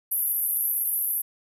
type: band-pass noise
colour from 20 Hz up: pink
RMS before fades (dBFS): -26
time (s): 0.11-1.22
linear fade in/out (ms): 10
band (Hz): 11000 to 13000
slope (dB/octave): 96
effects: none